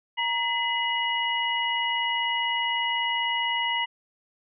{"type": "tone cluster", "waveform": "sine", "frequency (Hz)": [940, 2016, 2901], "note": ["A#5", "B6", "F#7"], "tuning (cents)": [14, 35, -35], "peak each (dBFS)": -28, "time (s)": [0.17, 3.86], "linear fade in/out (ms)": 20, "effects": []}